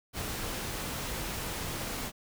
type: noise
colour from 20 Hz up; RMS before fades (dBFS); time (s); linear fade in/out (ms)
pink; -36; 0.13-2.12; 50
effects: none